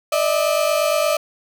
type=tone pair together; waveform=35% pulse; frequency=595.4 / 644 Hz; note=D5 / E5; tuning=+24 / -41 cents; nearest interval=minor second; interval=135 cents; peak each=-17 / -18 dBFS; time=0.12-1.17 s; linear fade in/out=5 ms; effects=none